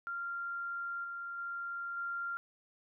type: tone with level steps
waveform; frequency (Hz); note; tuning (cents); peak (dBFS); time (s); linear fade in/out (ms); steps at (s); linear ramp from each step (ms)
sine; 1388; F6; -11; -36 / -39 / -37 / -35; 0.07-2.37; 0; 1.04 / 1.38 / 1.97; 2
effects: none